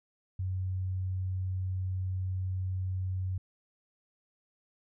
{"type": "tone", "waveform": "sine", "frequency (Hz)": 93.2, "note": "F#2", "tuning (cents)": 13, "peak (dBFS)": -30, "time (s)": [0.39, 3.38], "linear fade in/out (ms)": 5, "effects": []}